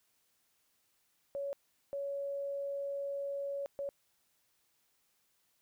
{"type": "tone bursts at uneven times", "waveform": "sine", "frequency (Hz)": 560, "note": "C#5", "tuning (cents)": 18, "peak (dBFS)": -35, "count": 3, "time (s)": [[1.35, 1.53], [1.93, 3.66], [3.79, 3.89]], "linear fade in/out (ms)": 0, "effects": ["white hiss -75 dBFS RMS until 5.61 s"]}